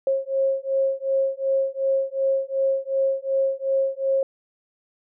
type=beating tone pair; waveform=sine; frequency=538 / 540.7 Hz; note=C5 / C#5; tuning=+48 / -43 cents; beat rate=2.7 Hz; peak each=-23 dBFS; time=0.07-4.23 s; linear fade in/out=2 ms; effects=none